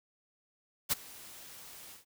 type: noise with ADSR envelope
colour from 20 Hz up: white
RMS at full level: -27 dBFS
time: 0.89-2.05 s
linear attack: 31 ms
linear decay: 20 ms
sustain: -23 dB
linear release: 130 ms
effects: none